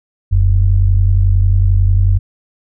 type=tone pair together; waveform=sine; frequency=42.5 / 93.6 Hz; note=F1 / F#2; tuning=-46 / +20 cents; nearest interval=octave + major second; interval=1366 cents; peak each=-11 / -10 dBFS; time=0.31-2.19 s; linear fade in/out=20 ms; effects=none